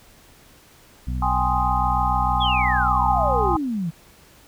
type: harmonic tone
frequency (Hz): 62.4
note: B1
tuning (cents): +19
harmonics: 1 / 2 / 3 / 4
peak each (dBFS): -24 / -30 / -34 / -36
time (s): 1.07-3.56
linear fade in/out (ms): 5
type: chord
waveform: sine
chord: Ab major seventh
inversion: third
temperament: equal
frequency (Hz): 784 / 830.6 / 1046.5 / 1244.5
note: G5 / Ab5 / C6 / Eb6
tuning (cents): 0 / 0 / 0 / 0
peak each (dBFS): -25 / -23 / -25 / -26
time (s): 1.22-3.57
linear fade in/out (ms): 5
type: exponential sweep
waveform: sine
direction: down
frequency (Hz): 3500 to 155.56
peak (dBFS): -22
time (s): 2.4-3.91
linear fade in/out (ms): 20
effects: pink hiss -51 dBFS RMS until 4.47 s